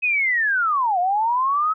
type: linear two-way sweep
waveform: sine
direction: down then up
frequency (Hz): 2559 to 694 to 1298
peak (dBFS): -17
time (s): 0.02-1.74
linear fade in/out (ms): 20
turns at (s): 0.99
effects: none